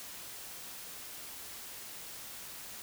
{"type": "silence", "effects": ["white hiss -46 dBFS RMS until 2.82 s"]}